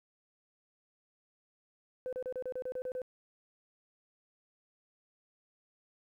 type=tone bursts; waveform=sine; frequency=508 Hz; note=B4; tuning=49 cents sharp; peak=-33 dBFS; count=10; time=2.06-3.018 s; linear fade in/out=0 ms; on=67 ms; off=32 ms; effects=tanh soft clip ceiling -32 dBFS + 12-bit